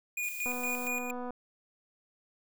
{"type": "tone with tremolo", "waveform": "square", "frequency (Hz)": 2448, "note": "D#7", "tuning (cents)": -29, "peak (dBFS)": -32, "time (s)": [0.17, 1.11], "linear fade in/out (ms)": 5, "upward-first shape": "square", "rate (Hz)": 4.3, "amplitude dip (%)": 60}
{"type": "noise", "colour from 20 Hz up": "violet", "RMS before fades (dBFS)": -43, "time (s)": [0.23, 0.88], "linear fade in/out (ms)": 2}
{"type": "click train", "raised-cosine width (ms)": 1, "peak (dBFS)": -27, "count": 210, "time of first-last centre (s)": [0.46, 1.306], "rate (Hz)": 247}
{"effects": []}